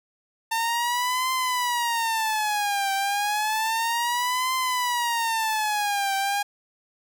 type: tone with vibrato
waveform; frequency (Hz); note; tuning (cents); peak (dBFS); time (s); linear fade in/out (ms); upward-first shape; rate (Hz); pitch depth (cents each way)
sawtooth; 900; A5; +39; -19; 0.51-6.43; 10; triangle; 0.31; 250
effects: none